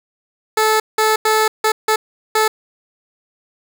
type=tone bursts at uneven times; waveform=15% pulse; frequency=435.1 Hz; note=A4; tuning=19 cents flat; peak=-6 dBFS; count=6; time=0.57-0.8 / 0.98-1.16 / 1.25-1.48 / 1.64-1.72 / 1.88-1.96 / 2.35-2.48 s; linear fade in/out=5 ms; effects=none